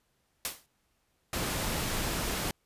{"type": "noise with exponential decay", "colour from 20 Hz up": "white", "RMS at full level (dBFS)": -29, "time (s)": [0.45, 0.66], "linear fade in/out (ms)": 0, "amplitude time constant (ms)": 44}
{"type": "noise", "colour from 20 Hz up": "pink", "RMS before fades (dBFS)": -32, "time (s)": [1.33, 2.51], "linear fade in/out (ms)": 2}
{"effects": ["pink hiss -74 dBFS RMS until 2.65 s", "resampled to 32000 Hz"]}